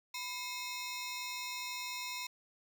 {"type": "ring-modulated tone", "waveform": "15% pulse", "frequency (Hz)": 1568, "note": "G6", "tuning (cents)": 0, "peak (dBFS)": -29, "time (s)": [0.14, 2.27], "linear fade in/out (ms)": 5, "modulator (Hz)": 573, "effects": []}